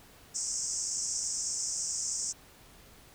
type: band-pass noise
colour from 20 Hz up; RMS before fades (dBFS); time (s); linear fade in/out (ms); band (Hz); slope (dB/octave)
white; -34; 0.34-2.33; 20; 5300 to 8200; 96
effects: pink hiss -56 dBFS RMS until 3.14 s